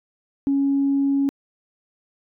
sine tone, 277.2 Hz, C#4, in tune, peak -16 dBFS, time 0.47-1.29 s, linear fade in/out 0 ms, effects tanh soft clip ceiling -12 dBFS

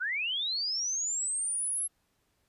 sine linear sweep, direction up, 1396.9 to 11175 Hz, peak -29 dBFS, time 0-1.88 s, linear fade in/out 20 ms, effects pink hiss -74 dBFS RMS until 2.48 s + resampled to 32000 Hz

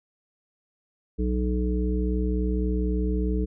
harmonic tone with a mistuned harmonic, 61.74 Hz, B1, in tune, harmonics 1 / 3 / 5 / 7, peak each -24 / -29 / -31 / -32 dBFS, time 1.18-3.46 s, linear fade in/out 20 ms, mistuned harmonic 1, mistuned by -24 cents, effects none

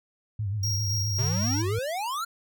sine tone with vibrato, 101.9 Hz, G#2, 32 cents flat, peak -26 dBFS, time 0.39-1.79 s, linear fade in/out 5 ms, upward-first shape sine, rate 7.6 Hz, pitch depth 110 cents each way
square tone with tremolo, 5610 Hz, F8, 7 cents sharp, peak -28 dBFS, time 0.63-1.62 s, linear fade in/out 5 ms, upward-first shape square, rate 3.8 Hz, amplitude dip 25%
square exponential sweep, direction up, 120.8 to 1421 Hz, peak -29 dBFS, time 1.18-2.25 s, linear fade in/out 10 ms
effects none

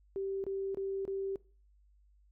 sine tone bursts, 389.4 Hz, G4, 12 cents flat, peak -33 dBFS, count 4, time 0.16-1.358 s, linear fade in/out 0 ms, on 280 ms, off 26 ms, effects noise-tail reverb RT60 0.4 s tail -22 dB re dry + added 50 Hz sine -62 dBFS peak until 2.31 s

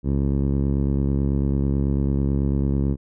10% pulse tone with low-pass filter, 69.1 Hz, C#2, 5 cents flat, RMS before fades -21 dBFS, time 0.03-2.97 s, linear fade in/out 50 ms, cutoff 290 Hz, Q 0.6, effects none

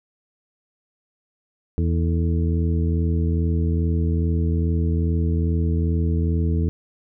harmonic tone with a mistuned harmonic, 82.41 Hz, E2, in tune, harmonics 1 / 2 / 3 / 4 / 5, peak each -19 / -25 / -29 / -31 / -33 dBFS, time 1.78-6.69 s, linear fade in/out 0 ms, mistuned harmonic 5, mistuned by +100 cents, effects none

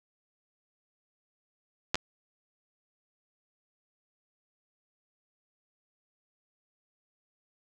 clicks, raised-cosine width 0.2 ms, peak -7 / -13 dBFS, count 2, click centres 1.945 / 1.955 s, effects none

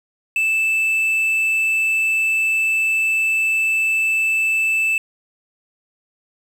triangle tone with quantisation, 2637 Hz, E7, in tune, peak -14 dBFS, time 0.36-4.98 s, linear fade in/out 2 ms, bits 7, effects none

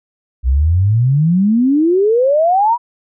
sine exponential sweep, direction up, 60 to 987.8 Hz, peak -9 dBFS, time 0.43-2.78 s, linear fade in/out 50 ms, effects none

